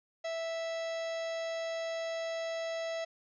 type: tone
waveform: 45% pulse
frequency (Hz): 658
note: E5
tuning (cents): -3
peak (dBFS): -34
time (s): 0.24-3.05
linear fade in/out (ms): 10
effects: resampled to 16000 Hz